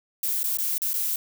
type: noise with dropouts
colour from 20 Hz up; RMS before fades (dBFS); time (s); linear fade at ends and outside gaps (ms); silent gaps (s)
violet; -26; 0.23-1.16; 2; 0.432-0.44 / 0.572-0.585 / 0.781-0.818 / 0.933-0.94
effects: none